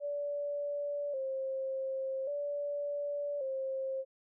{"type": "tone with vibrato", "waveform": "sine", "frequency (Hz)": 554.4, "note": "C#5", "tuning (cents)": 0, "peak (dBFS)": -33, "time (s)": [0, 4.05], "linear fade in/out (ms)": 50, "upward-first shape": "square", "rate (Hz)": 0.44, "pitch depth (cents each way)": 70, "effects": []}